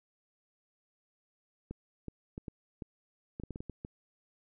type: clicks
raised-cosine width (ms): 3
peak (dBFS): -27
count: 12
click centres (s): 1.71 / 2.083 / 2.379 / 2.482 / 2.822 / 3.399 / 3.436 / 3.507 / 3.559 / 3.605 / 3.697 / 3.849
effects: none